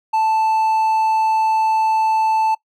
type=tone; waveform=triangle; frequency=880 Hz; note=A5; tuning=in tune; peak=-12 dBFS; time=0.13-2.55 s; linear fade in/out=10 ms; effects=noise-tail reverb RT60 0.1 s tail -21 dB re dry